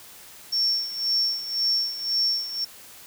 sine tone with tremolo, 5460 Hz, F8, 40 cents flat, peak -19 dBFS, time 0.52-2.65 s, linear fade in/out 10 ms, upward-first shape sine, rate 1.9 Hz, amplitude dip 75%, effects white hiss -46 dBFS RMS until 3.06 s

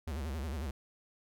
square tone with vibrato, 73.42 Hz, D2, in tune, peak -36 dBFS, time 0.07-0.71 s, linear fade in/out 5 ms, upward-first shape sine, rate 11 Hz, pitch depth 210 cents each way, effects none

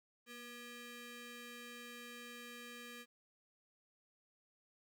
15% pulse ring-modulated tone, 722 Hz, F#5, 43 cents flat, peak -40 dBFS, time 0.26-3.06 s, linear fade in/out 50 ms, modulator 960 Hz, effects 13-bit

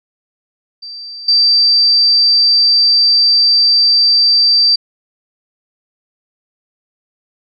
sine tone with level steps, 4672 Hz, D8, 10 cents flat, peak -26 / -7 dBFS, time 0.82-4.76 s, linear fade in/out 10 ms, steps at 1.28 s, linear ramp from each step 5 ms, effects none

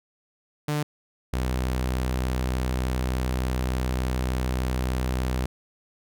sawtooth tone pair in turn, 148.9 / 63.39 Hz, D3 / B1, +24 / +46 cents, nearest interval octave + minor third, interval 1478 cents, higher first, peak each -20 dBFS, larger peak neither, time 0.68-0.83 / 1.33-5.46 s, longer second, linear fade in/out 5 ms, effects none

